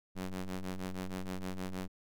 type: ring-modulated tone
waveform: sawtooth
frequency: 92.5 Hz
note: F#2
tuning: in tune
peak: -30 dBFS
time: 0.15-1.88 s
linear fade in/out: 20 ms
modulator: 95.7 Hz
effects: none